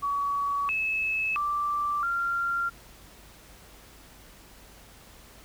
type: tone with pitch steps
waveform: sine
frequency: 1131 / 2596 / 1172 / 1384 Hz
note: C#6 / E7 / D6 / F6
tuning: +34 / -27 / -4 / -16 cents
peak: -25 dBFS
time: 0.02-2.7 s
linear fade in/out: 20 ms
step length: 670 ms
effects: added 50 Hz sine -55 dBFS peak until 5.44 s + pink hiss -52 dBFS RMS until 5.44 s